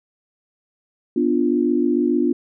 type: chord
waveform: sine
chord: B diminished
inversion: none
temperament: equal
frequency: 246.9 / 293.7 / 349.2 Hz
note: B3 / D4 / F4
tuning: 0 / 0 / 0 cents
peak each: -20 dBFS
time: 1.16-2.33 s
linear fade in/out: 5 ms
effects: none